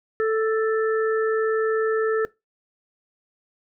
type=harmonic tone; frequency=440.7 Hz; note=A4; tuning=3 cents sharp; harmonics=1 / 3 / 4; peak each=-19 / -29 / -31 dBFS; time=0.2-2.25 s; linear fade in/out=0 ms; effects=noise-tail reverb RT60 0.2 s tail -20 dB re dry